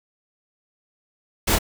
pink noise with echo, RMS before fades -20 dBFS, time 1.47-1.56 s, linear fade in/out 10 ms, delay 28 ms, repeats 1, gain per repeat -2 dB, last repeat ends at 1.588 s, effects none

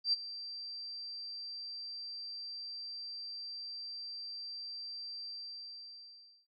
sine tone with ADSR envelope, 4699 Hz, D8, in tune, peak -25 dBFS, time 0.04-6.47 s, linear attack 88 ms, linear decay 23 ms, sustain -16 dB, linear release 1200 ms, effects none

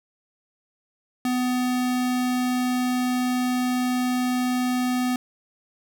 square tone, 250.4 Hz, B3, 24 cents sharp, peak -22 dBFS, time 1.25-5.16 s, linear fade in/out 2 ms, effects none

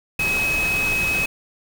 sine tone in noise, 2550 Hz, D#7, 42 cents sharp, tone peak -19 dBFS, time 0.19-1.26 s, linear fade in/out 5 ms, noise pink, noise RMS -28 dBFS, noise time 0.19-1.26 s, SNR +6 dB, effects none

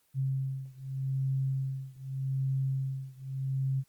sine beating tone pair, 133.6 / 134.43 Hz, C3 / C3, +36 / +47 cents, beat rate 0.83 Hz, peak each -32 / -33 dBFS, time 0.14-3.84 s, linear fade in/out 50 ms, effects white hiss -70 dBFS RMS until 3.88 s + Opus 24 kbps

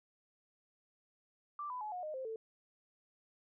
sine tone with pitch steps, 1174.7 / 999.3 / 850.1 / 723.1 / 615.1 / 523.3 / 445.1 Hz, D6 / B5 / G#5 / F#5 / D#5 / C5 / A4, 0 / +20 / +40 / -40 / -20 / 0 / +20 cents, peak -39 dBFS, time 1.59-2.36 s, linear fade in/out 2 ms, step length 110 ms, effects none

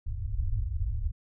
pink low-pass noise, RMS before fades -30 dBFS, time 0.06-1.12 s, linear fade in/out 10 ms, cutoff 110 Hz, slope 96 dB/octave, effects none

